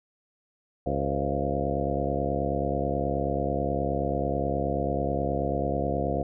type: harmonic tone with a mistuned harmonic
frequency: 69.3 Hz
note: C#2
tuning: in tune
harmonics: 1 / 2 / 3 / 4 / 5 / 6 / 7 / 8 / 9 / 10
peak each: -33 / -33 / -35 / -34 / -35 / -36 / -34 / -33 / -37 / -32 dBFS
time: 0.86-6.23 s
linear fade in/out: 5 ms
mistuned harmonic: 8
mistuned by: -64 cents
effects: none